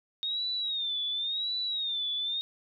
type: tone with vibrato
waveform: sine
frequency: 3700 Hz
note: A#7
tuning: 14 cents flat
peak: -29 dBFS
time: 0.23-2.41 s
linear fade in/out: 0 ms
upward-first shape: sine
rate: 0.93 Hz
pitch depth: 120 cents each way
effects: none